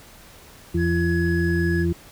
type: harmonic tone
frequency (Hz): 85.4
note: F2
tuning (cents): -38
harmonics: 1 / 2 / 4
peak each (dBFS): -23 / -23 / -23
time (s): 0.74-1.93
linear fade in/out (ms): 10
type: tone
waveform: triangle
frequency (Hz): 1682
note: G#6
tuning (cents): +22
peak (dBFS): -26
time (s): 0.77-1.86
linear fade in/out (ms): 50
type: clicks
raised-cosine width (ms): 1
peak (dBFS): -32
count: 2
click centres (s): 1.486 / 1.503
effects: pink hiss -47 dBFS RMS until 2.11 s